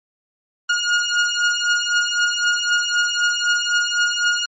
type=beating tone pair; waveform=sawtooth; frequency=1430 / 1433.9 Hz; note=F6 / F6; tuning=+41 / +45 cents; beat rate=3.9 Hz; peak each=-16 dBFS; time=0.69-4.46 s; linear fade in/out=10 ms; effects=MP3 32 kbps